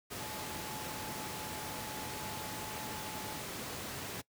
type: tone in noise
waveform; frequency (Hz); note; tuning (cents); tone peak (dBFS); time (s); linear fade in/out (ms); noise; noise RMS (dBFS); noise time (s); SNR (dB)
sine; 860; A5; -40; -47; 0.19-3.42; 20; pink; -41; 0.1-4.22; -9
effects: noise-tail reverb RT60 0.1 s tail -21 dB re dry + high-pass 100 Hz 12 dB/octave